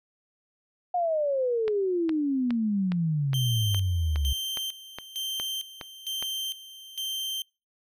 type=exponential sweep; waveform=sine; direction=down; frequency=726 to 66.2 Hz; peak=-23 dBFS; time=0.94-4.33 s; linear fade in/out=5 ms
type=click train; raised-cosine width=0.3 ms; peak=-19 dBFS; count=12; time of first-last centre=1.68-6.225 s; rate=2.42 Hz
type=tone with tremolo; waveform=40% pulse; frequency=3136 Hz; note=G7; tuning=in tune; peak=-29 dBFS; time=3.34-7.42 s; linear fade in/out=2 ms; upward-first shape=square; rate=1.1 Hz; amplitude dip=80%
effects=noise-tail reverb RT60 0.3 s tail -26 dB re dry